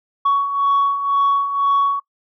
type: beating tone pair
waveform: sine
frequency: 1117 / 1119 Hz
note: C#6 / C#6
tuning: +13 / +16 cents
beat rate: 2 Hz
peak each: -20 / -14 dBFS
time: 0.25-2 s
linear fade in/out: 10 ms
effects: noise-tail reverb RT60 0.1 s tail -22 dB re dry + tanh soft clip ceiling -10 dBFS